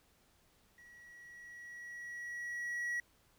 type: tone with level ramp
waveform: triangle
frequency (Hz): 1922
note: B6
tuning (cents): -48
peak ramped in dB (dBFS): -55 to -32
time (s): 0.78-3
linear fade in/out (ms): 2
effects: pink hiss -70 dBFS RMS until 3.38 s